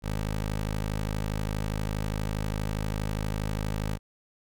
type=tone; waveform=15% pulse; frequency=52.4 Hz; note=G#1; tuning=16 cents sharp; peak=-22 dBFS; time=0.02-3.99 s; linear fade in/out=50 ms; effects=none